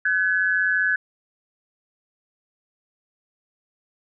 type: tone pair together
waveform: sine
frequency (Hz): 1511 / 1696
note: F#6 / G#6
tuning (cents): +36 / +36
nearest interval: major second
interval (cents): 200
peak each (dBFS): -21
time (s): 0.05-0.96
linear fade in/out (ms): 5
effects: none